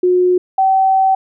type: tone pair in turn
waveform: sine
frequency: 361.9 / 766.8 Hz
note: F#4 / G5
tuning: -38 / -38 cents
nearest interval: octave + minor second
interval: 1300 cents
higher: second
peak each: -9 dBFS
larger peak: neither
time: 0.03-0.38 / 0.58-1.15 s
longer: second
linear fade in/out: 5 ms
effects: none